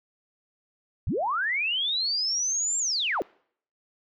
sine linear two-way sweep, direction up then down, 48.11 to 7459 to 268.7 Hz, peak -24 dBFS, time 1.07-3.22 s, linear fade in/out 0 ms, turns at 2.78 s, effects noise-tail reverb RT60 0.6 s tail -26 dB re dry

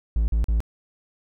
triangle tone bursts, 55.4 Hz, A1, 13 cents sharp, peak -16 dBFS, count 3, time 0.16-0.604 s, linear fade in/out 0 ms, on 120 ms, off 42 ms, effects none

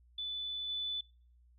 sine tone with level steps, 3489 Hz, A7, 15 cents flat, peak -36 / -34 dBFS, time 0.18-1.01 s, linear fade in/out 5 ms, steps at 0.68 s, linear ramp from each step 20 ms, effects noise-tail reverb RT60 0.5 s tail -26 dB re dry + added 60 Hz sine -61 dBFS peak until 1.58 s

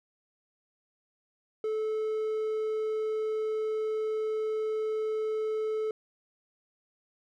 triangle tone, 434.7 Hz, A4, 21 cents flat, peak -26 dBFS, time 1.64-5.91 s, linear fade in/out 2 ms, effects none

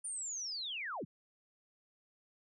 sine linear sweep, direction down, 9360 to 87.31 Hz, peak -38 dBFS, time 0.04-1.05 s, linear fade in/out 10 ms, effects none

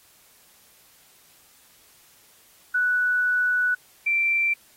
sine tone pair in turn, 1480 / 2349 Hz, F#6 / D7, 0 / 0 cents, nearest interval minor sixth, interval 800 cents, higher second, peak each -19 dBFS, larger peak neither, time 2.74-3.75 / 4.06-4.54 s, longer first, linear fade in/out 10 ms, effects white hiss -56 dBFS RMS until 4.76 s + AAC 48 kbps

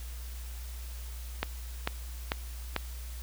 click train, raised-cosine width 0.3 ms, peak -12 dBFS, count 4, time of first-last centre 1.43-2.763 s, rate 2.25 Hz, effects added 60 Hz sine -38 dBFS peak until 3.22 s + white hiss -50 dBFS RMS until 3.22 s

